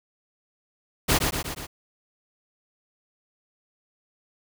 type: noise with echo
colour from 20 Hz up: pink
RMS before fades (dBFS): -20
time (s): 1.08-1.19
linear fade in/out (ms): 20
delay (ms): 120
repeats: 4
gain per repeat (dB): -4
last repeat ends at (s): 1.67
effects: none